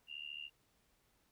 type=tone with amplitude modulation; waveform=sine; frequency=2800 Hz; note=F7; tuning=4 cents sharp; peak=-40 dBFS; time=0.07-0.5 s; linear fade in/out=50 ms; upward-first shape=sine; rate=73.8 Hz; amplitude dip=95%; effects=pink hiss -75 dBFS RMS until 1.31 s